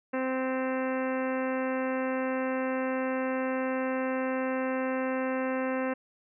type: harmonic tone with a mistuned harmonic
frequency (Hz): 260.2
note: C4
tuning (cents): -9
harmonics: 1 / 2 / 3 / 4 / 5 / 6 / 7 / 8 / 9 / 10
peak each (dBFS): -31 / -31 / -40 / -39 / -43 / -41 / -42 / -45 / -49 / -46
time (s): 0.13-5.94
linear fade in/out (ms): 10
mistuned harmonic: 10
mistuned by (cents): +53
effects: none